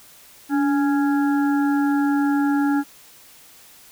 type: harmonic tone with a mistuned harmonic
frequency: 277.2 Hz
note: C#4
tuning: in tune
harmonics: 1 / 3 / 5 / 6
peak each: -17 / -27 / -31 / -33 dBFS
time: 0.49-2.84 s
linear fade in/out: 50 ms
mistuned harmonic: 1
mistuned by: +58 cents
effects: white hiss -48 dBFS RMS until 3.91 s